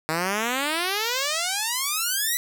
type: exponential sweep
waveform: 5% pulse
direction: up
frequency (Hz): 154.5 to 2000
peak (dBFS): -12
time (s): 0.09-2.37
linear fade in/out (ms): 0
effects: none